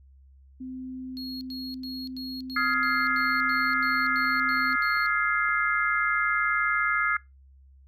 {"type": "tone with pitch glide", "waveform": "sine", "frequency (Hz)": [257.7, 259.3], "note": ["C4", "C4"], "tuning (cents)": [-26, -15], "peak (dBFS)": -34, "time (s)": [0.6, 4.76], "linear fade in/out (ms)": 10, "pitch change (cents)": 11, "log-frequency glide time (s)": [0.77, 4.02]}
{"type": "tone bursts", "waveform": "triangle", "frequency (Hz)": 4301, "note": "C8", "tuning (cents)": 47, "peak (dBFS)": -36, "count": 12, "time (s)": [1.17, 5.062], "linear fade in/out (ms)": 0, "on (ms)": 240, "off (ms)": 92}
{"type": "chord", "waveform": "sine", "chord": "F minor seventh", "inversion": "third", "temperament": "just", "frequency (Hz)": [1257.2, 1396.9, 1676.3, 2095], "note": ["Eb6", "F6", "Ab6", "C7"], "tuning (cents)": [18, 0, 16, 2], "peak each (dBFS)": -28, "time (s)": [2.56, 7.17], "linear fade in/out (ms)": 5}
{"type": "clicks", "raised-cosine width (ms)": 0.5, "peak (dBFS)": -33, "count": 9, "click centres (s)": [3.009, 3.11, 3.21, 4.248, 4.364, 4.513, 4.572, 4.968, 5.487]}
{"effects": ["noise-tail reverb RT60 0.2 s tail -22 dB re dry", "added 67 Hz sine -51 dBFS peak until 7.87 s"]}